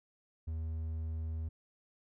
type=tone; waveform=triangle; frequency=80.1 Hz; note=E2; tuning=49 cents flat; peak=-33 dBFS; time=0.47-1.49 s; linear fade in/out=10 ms; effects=none